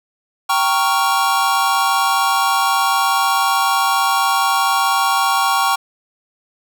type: chord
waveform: square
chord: G half-diminished seventh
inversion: none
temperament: equal with one note detuned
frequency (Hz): 784 / 928 / 1108.7 / 1396.9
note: G5 / Bb5 / Db6 / F6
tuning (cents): 0 / -8 / 0 / 0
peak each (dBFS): -20 / -22 / -18 / -23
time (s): 0.49-5.76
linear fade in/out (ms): 10
effects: none